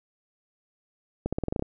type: accelerating click train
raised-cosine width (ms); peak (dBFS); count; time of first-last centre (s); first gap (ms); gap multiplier
2; -14; 9; 1.26-1.624; 66; 0.89
effects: none